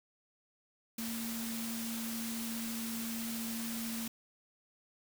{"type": "tone in noise", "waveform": "sine", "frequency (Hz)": 228.5, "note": "A#3", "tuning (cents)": -34, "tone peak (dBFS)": -38, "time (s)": [0.98, 4.08], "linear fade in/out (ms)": 5, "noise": "white", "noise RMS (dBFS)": -42, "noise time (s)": [0.98, 4.08], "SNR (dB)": 1, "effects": []}